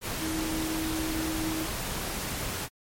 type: tone in noise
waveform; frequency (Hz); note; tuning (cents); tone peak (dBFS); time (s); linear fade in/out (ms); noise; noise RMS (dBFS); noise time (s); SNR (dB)
sine; 318.5; D#4; +41; -30; 0.19-1.67; 50; pink; -33; 0.01-2.69; 0
effects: MP3 64 kbps